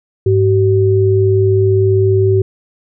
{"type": "tone pair together", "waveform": "sine", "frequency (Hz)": [102.8, 381.5], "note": ["G#2", "G4"], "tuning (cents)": [-17, -47], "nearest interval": "octave + major seventh", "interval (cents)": 2270, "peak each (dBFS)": -11, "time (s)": [0.26, 2.42], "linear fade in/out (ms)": 5, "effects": []}